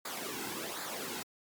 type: noise with flanger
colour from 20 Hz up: pink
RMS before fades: -39 dBFS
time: 0.05-1.23 s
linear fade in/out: 5 ms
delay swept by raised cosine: 0.34 to 1.74 ms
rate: 1.3 Hz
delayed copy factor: -0.65
effects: high-pass 200 Hz 12 dB/octave + MP3 96 kbps